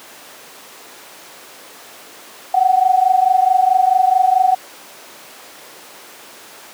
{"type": "tone pair together", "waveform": "sine", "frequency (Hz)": [736.4, 761], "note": ["F#5", "F#5"], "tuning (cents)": [-8, 48], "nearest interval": "minor second", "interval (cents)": 56, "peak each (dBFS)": -13, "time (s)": [2.54, 4.55], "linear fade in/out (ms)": 5, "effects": ["pink hiss -38 dBFS RMS until 6.73 s", "high-pass 400 Hz 12 dB/octave"]}